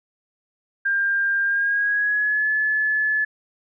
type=tone with pitch glide; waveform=sine; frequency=1598 to 1722.6 Hz; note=G6 to A6; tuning=+33 to -37 cents; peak=-18 dBFS; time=0.85-3.25 s; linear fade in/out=10 ms; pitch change=+130 cents; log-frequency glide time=1.44-2.49 s; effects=none